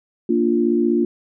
sine chord, Bb major, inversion none, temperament equal, 233.1 / 293.7 / 349.2 Hz, Bb3 / D4 / F4, 0 / 0 / 0 cents, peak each -19 / -21 / -18 dBFS, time 0.29-1.05 s, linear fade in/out 5 ms, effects none

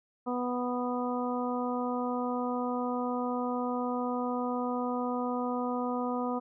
harmonic tone, 246.9 Hz, B3, in tune, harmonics 1 / 2 / 3 / 4 / 5, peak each -32 / -35 / -37 / -38 / -39 dBFS, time 0.26-6.4 s, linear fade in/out 20 ms, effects none

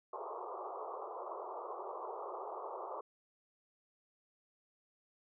white band-pass noise, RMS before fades -44 dBFS, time 0.13-3.01 s, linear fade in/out 5 ms, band 360 to 1200 Hz, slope 96 dB/octave, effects none

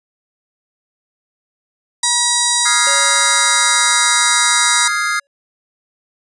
harmonic tone, 960 Hz, B5, 49 cents flat, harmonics 1 / 2 / 4 / 5 / 6 / 7 / 8 / 9 / 10, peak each -22 / -24 / -19 / -22 / -21 / -24 / -21 / -23 / -22 dBFS, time 2.03-4.88 s, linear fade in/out 5 ms
square chord, F minor seventh, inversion third, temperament equal, 1244.5 / 1396.9 / 1661.2 / 2093 Hz, Eb6 / F6 / Ab6 / C7, 0 / 0 / 0 / 0 cents, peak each -22 dBFS, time 2.65-5.2 s, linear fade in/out 10 ms
square tone with exponential decay, 561 Hz, C#5, 21 cents sharp, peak -24 dBFS, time 2.87-5.27 s, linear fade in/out 0 ms, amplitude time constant 520 ms
effects resampled to 24000 Hz

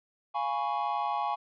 triangle chord, C# dominant seventh, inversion first, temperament equal, 698.5 / 830.6 / 987.8 / 1108.7 Hz, E#5 / G#5 / B5 / C#6, 0 / 0 / 0 / 0 cents, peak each -34 / -29 / -35 / -32 dBFS, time 0.34-1.36 s, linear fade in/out 20 ms, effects resampled to 11025 Hz

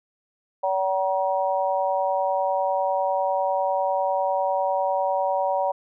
harmonic tone, 190 Hz, F#3, 46 cents sharp, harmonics 3 / 4 / 5, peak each -24 / -25 / -26 dBFS, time 0.63-5.72 s, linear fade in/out 10 ms, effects none

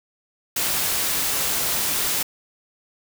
white noise, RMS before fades -23 dBFS, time 0.56-2.23 s, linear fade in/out 5 ms, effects none

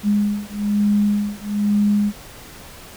sine beating tone pair, 205.7 / 206.8 Hz, G#3 / G#3, -16 / -7 cents, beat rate 1.1 Hz, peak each -19 dBFS, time 0.03-2.13 s, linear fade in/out 50 ms, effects pink hiss -40 dBFS RMS until 2.96 s

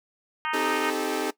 harmonic tone, 310 Hz, D#4, 6 cents flat, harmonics 3 / 4 / 5 / 6 / 7 / 8 / 9 / 10, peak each -30 / -32 / -34 / -36 / -37 / -38 / -39 / -40 dBFS, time 0.45-0.9 s, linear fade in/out 0 ms
sawtooth chord, A half-diminished seventh, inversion first, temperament equal with one note detuned, 261.6 / 311.1 / 392 / 433.9 Hz, C4 / Eb4 / G4 / A4, 0 / 0 / 0 / -24 cents, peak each -30 / -27 / -28 / -26 dBFS, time 0.53-1.31 s, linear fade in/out 10 ms
effects noise-tail reverb RT60 0.1 s tail -18 dB re dry

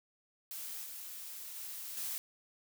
blue noise with level steps, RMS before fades -43 / -46 / -44 / -39 dBFS, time 0.51-2.18 s, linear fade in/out 0 ms, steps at 0.84 / 1.56 / 1.97 s, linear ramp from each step 2 ms, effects none

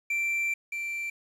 triangle tone pair in turn, 2349 / 2349 Hz, D7 / D7, 0 / 0 cents, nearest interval unison, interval 0 cents, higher neither, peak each -24 / -29 dBFS, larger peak first, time 0.1-0.54 / 0.72-1.1 s, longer first, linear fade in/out 5 ms, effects resampled to 32000 Hz + 9-bit

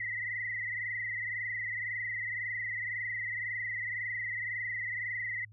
sine tone with frequency modulation, 1975.5 Hz, B6, in tune, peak -33 dBFS, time 0-5.45 s, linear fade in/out 5 ms, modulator 21.9 Hz, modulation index 4, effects added 106 Hz sine -52 dBFS peak until 5.52 s

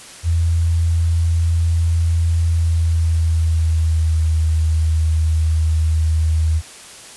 sine tone with pitch glide, 83.5 to 79.55 Hz, E2 to D#2, +23 to +39 cents, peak -13 dBFS, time 0.23-6.62 s, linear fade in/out 50 ms, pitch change -84 cents, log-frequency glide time 2.38-4.37 s, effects white hiss -38 dBFS RMS until 7.16 s + resampled to 24000 Hz

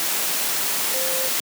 sine tone in noise, 523.3 Hz, C5, in tune, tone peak -28 dBFS, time 0.94-1.28 s, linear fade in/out 0 ms, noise white, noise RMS -23 dBFS, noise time 0-1.4 s, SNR -8 dB, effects high-pass 200 Hz 12 dB/octave

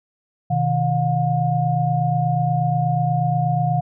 sine tone cluster, 128.7 / 157 / 716 Hz, C3 / D#3 / F5, -28 / +16 / +43 cents, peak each -21 dBFS, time 0.5-3.81 s, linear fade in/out 10 ms, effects none

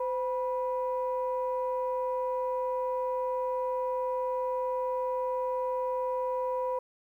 sine tone pair together, 512.5 / 977 Hz, C5 / B5, -36 / -19 cents, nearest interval major seventh, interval 1117 cents, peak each -29 / -32 dBFS, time 0-6.79 s, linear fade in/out 5 ms, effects tanh soft clip ceiling -21 dBFS + 11-bit

